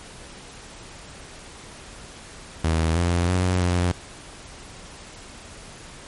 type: tone with pitch steps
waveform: sawtooth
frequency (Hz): 80.9 / 86.8 / 91.2 / 88.8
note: E2 / F2 / F#2 / F2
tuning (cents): -32 / -10 / -24 / +29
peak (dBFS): -15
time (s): 2.64-3.92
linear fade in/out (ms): 5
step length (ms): 320
effects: pink hiss -42 dBFS RMS until 6.07 s + MP3 48 kbps